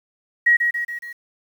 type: tone with echo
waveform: sine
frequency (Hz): 1901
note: A#6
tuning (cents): +33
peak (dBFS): -11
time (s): 0.46-0.57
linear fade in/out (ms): 10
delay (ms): 140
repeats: 4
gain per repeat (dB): -5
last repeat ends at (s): 1.13
effects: 8-bit